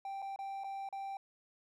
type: tone with dropouts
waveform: triangle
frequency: 784 Hz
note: G5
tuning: in tune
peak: -37 dBFS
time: 0.05-1.17 s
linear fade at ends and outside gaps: 2 ms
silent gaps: 0.22-0.224 / 0.361-0.389 / 0.637-0.643 / 0.889-0.926 s
effects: none